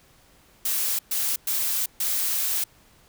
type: noise bursts at uneven times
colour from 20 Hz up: blue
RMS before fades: -25 dBFS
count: 4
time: 0.65-0.99 / 1.11-1.36 / 1.47-1.86 / 2-2.64 s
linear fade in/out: 5 ms
effects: pink hiss -57 dBFS RMS until 3.08 s